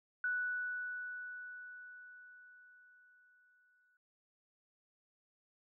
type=tone with exponential decay; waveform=sine; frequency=1480 Hz; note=F#6; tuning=in tune; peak=-32 dBFS; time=0.24-3.97 s; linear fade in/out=2 ms; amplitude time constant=810 ms; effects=none